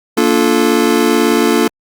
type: chord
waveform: square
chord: Bb major seventh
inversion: none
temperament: just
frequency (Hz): 233.1 / 291.4 / 349.6 / 437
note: Bb3 / D4 / F4 / A4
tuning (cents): 0 / -13 / +2 / -12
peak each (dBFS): -16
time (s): 0.17-1.68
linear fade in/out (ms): 5
effects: Opus 48 kbps